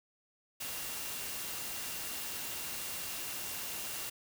sine tone in noise, 2774 Hz, F7, 12 cents flat, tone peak -51 dBFS, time 0.6-4.1 s, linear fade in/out 10 ms, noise white, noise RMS -40 dBFS, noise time 0.6-4.1 s, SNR -14 dB, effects none

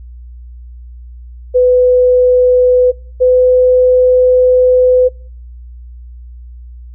sine tone pair in turn, 500 / 504.4 Hz, B4 / B4, +21 / +36 cents, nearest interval unison, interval 15 cents, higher second, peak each -5 dBFS, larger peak neither, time 1.54-2.92 / 3.2-5.09 s, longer second, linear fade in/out 20 ms, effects noise-tail reverb RT60 0.5 s tail -26 dB re dry + added 60 Hz sine -29 dBFS peak until 6.94 s

